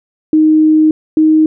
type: tone pair in turn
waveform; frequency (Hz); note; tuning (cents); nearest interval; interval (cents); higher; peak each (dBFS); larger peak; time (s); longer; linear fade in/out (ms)
sine; 311.1 / 312.6; D#4 / D#4; 0 / +8; unison; 8; second; -5; neither; 0.33-0.91 / 1.17-1.46; first; 2
effects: none